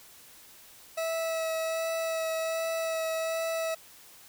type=tone with vibrato; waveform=40% pulse; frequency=650 Hz; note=E5; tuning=24 cents flat; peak=-28 dBFS; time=0.97-3.75 s; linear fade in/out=10 ms; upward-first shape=sine; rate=1.3 Hz; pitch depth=12 cents each way; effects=white hiss -53 dBFS RMS until 4.28 s